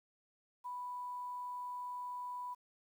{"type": "tone with quantisation", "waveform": "sine", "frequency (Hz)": 987.8, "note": "B5", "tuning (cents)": 0, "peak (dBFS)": -40, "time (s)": [0.64, 2.55], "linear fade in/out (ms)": 20, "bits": 11, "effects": []}